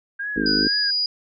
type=tone with vibrato; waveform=sine; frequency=1593 Hz; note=G6; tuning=27 cents sharp; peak=-25 dBFS; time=0.19-0.91 s; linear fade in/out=10 ms; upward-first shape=sine; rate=2.1 Hz; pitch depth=100 cents each way
type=harmonic tone; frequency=51.91 Hz; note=G#1; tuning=in tune; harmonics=1 / 3 / 4 / 5 / 6 / 7 / 8 / 9; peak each=-37 / -37 / -28 / -25 / -25 / -32 / -30 / -34 dBFS; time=0.36-0.68 s; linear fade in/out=5 ms
type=tone; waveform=sine; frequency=4900 Hz; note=D#8; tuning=27 cents flat; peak=-19 dBFS; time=0.46-1.06 s; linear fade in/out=2 ms
effects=none